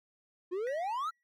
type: exponential sweep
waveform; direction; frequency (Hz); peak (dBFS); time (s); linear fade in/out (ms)
triangle; up; 343.6 to 1389; -30; 0.51-1.11; 20
type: tone with exponential decay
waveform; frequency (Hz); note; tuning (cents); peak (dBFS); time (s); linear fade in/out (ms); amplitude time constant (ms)
triangle; 1927; B6; -43; -39; 0.67-1.23; 0; 120
effects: none